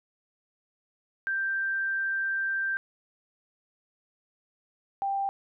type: tone pair in turn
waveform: sine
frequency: 1573 / 789 Hz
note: G6 / G5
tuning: +6 / +11 cents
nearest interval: octave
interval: 1195 cents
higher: first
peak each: -26 dBFS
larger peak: neither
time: 1.27-2.77 / 5.02-5.29 s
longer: first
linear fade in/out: 0 ms
effects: none